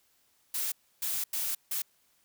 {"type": "noise bursts at uneven times", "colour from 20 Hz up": "blue", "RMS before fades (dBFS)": -32, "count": 4, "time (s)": [[0.54, 0.72], [1.02, 1.24], [1.33, 1.55], [1.71, 1.82]], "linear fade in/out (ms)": 5, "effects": ["white hiss -69 dBFS RMS until 2.24 s"]}